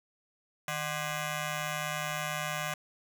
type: ring-modulated tone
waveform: 10% pulse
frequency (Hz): 449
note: A4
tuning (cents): +35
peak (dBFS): -21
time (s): 0.68-2.74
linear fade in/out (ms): 2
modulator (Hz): 294
effects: none